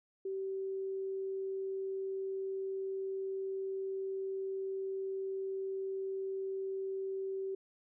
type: tone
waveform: sine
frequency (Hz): 385.4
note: G4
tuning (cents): -29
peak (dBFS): -35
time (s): 0.25-7.55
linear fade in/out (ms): 5
effects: none